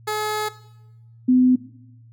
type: tone pair in turn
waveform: 15% pulse / sine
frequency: 426 / 253.3 Hz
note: G#4 / B3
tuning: +44 / +44 cents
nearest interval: major sixth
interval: 900 cents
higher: first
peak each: -16 / -12 dBFS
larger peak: second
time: 0.07-0.49 / 1.28-1.56 s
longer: first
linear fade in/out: 10 ms
effects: noise-tail reverb RT60 0.9 s tail -17 dB re dry + added 115 Hz sine -45 dBFS peak until 2.12 s